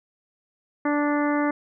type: harmonic tone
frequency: 292.8 Hz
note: D4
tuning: 5 cents flat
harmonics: 1 / 2 / 3 / 4 / 5 / 6 / 7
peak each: -22 / -28 / -30 / -31 / -34 / -34 / -36 dBFS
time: 0.85-1.51 s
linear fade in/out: 5 ms
effects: none